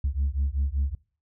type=beating tone pair; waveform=sine; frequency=67 / 72.2 Hz; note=C2 / D2; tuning=+42 / -29 cents; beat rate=5.2 Hz; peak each=-25 dBFS; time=0.04-0.95 s; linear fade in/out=5 ms; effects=noise-tail reverb RT60 0.4 s tail -23 dB re dry + tanh soft clip ceiling -19 dBFS